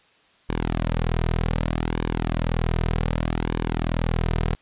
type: tone with flanger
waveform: sawtooth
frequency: 40.7 Hz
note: E1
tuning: 21 cents flat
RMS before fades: -24 dBFS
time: 0.49-4.55 s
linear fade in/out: 0 ms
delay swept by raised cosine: 1.5 to 3.6 ms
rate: 0.65 Hz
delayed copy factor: -0.6
effects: white hiss -58 dBFS RMS until 4.61 s + resampled to 8000 Hz